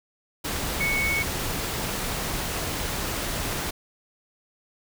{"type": "tone in noise", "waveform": "sine", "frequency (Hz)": 2217, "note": "C#7", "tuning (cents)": 0, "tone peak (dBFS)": -23, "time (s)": [0.8, 1.23], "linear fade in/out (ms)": 10, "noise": "pink", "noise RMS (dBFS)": -29, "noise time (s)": [0.44, 3.71], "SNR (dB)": 3, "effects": []}